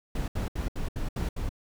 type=noise bursts; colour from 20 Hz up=brown; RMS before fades=-30 dBFS; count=7; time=0.15-1.492 s; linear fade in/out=5 ms; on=130 ms; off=72 ms; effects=none